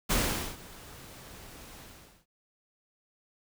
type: noise with ADSR envelope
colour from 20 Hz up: pink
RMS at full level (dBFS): -26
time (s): 0.09-2.26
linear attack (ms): 19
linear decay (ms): 450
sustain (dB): -22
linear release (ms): 460
effects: none